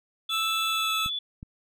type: tone with pitch glide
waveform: 25% pulse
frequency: 1318.5 to 1305.6 Hz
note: E6 to E6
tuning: 0 to -17 cents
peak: -23 dBFS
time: 0.29-1.1 s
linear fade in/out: 50 ms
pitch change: -17 cents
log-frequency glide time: 0.67-0.94 s
type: tone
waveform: sine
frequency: 3449 Hz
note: A7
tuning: 35 cents flat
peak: -28 dBFS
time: 0.29-1.19 s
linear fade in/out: 5 ms
type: clicks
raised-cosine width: 5 ms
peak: -27 dBFS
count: 2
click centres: 1.061 / 1.429 s
effects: none